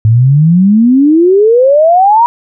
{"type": "exponential sweep", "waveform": "sine", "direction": "up", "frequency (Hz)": [106.5, 969], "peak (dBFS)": -3, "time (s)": [0.05, 2.26], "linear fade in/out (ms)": 0, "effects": []}